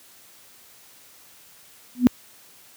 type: tone with exponential growth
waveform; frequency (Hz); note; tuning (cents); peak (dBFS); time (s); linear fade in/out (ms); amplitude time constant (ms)
sine; 246.9; B3; 0; -6; 1.95-2.07; 0; 25
effects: white hiss -51 dBFS RMS until 2.76 s + high-pass 60 Hz 12 dB/octave